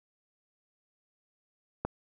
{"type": "click", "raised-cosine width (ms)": 1, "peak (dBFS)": -16, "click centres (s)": 1.85, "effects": []}